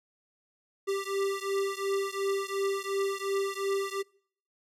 square beating tone pair, 392 / 394.8 Hz, G4 / G4, 0 / +12 cents, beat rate 2.8 Hz, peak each -32 / -33 dBFS, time 0.87-4.03 s, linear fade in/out 20 ms, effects noise-tail reverb RT60 0.6 s tail -26 dB re dry + low-pass 12000 Hz 12 dB/octave

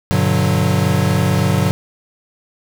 square chord, G major seventh, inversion none, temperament equal with one note detuned, 98 / 121.77 / 146.83 / 185 Hz, G2 / B2 / D3 / F#3, 0 / -24 / 0 / 0 cents, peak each -19 / -21 / -19 / -19 dBFS, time 0.11-1.71 s, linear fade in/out 0 ms, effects none

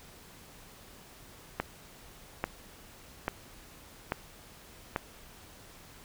click train, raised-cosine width 0.5 ms, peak -14 dBFS, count 5, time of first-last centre 1.6-4.961 s, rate 1.19 Hz, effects pink hiss -53 dBFS RMS until 6.04 s

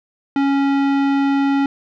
sine tone with tanh clipping, 277.2 Hz, C#4, in tune, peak -16 dBFS, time 0.36-1.66 s, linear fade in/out 2 ms, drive 18 dB, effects none

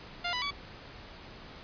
10% pulse tone with pitch steps, 701 / 990 / 1139 Hz, F5 / B5 / C#6, +6 / +4 / +47 cents, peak -22 dBFS, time 0.24-0.51 s, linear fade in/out 10 ms, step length 90 ms, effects pink hiss -48 dBFS RMS until 1.63 s + resampled to 11025 Hz

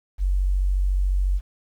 sine tone, 47 Hz, F#1, 28 cents sharp, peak -18 dBFS, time 0.18-1.41 s, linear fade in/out 50 ms, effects 9-bit

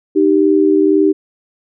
sine tone pair together, 308.1 / 390 Hz, D#4 / G4, -17 / -9 cents, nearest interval major third, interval 408 cents, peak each -11 dBFS, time 0.15-1.13 s, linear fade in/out 20 ms, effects none

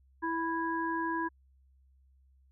harmonic tone, 329.6 Hz, E4, in tune, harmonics 1 / 3 / 5, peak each -34 / -33 / -37 dBFS, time 0.22-1.29 s, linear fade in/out 20 ms, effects added 66 Hz sine -61 dBFS peak until 2.51 s

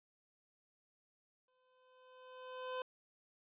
25% pulse tone with exponential growth, 510 Hz, C5, 44 cents flat, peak -34 dBFS, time 1.48-2.82 s, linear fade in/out 2 ms, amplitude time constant 290 ms, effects resampled to 8000 Hz

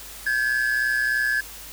triangle tone pair together, 1576 / 1699.2 Hz, G6 / G#6, +9 / +39 cents, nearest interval minor second, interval 130 cents, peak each -23 / -20 dBFS, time 0.26-1.41 s, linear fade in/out 10 ms, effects added 50 Hz sine -47 dBFS peak until 1.72 s + white hiss -40 dBFS RMS until 1.72 s

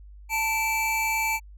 square tone pair together, 884 / 2322 Hz, A5 / D7, +8 / -20 cents, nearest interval octave + perfect fourth, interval 1672 cents, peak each -28 / -26 dBFS, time 0.29-1.4 s, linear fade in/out 50 ms, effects added 50 Hz sine -43 dBFS peak until 1.57 s

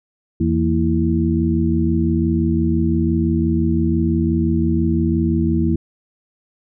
harmonic tone with a mistuned harmonic, 82.41 Hz, E2, in tune, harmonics 1 / 2 / 3 / 4, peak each -20 / -20 / -20 / -20 dBFS, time 0.4-5.76 s, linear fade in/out 5 ms, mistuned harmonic 3, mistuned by -120 cents, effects none

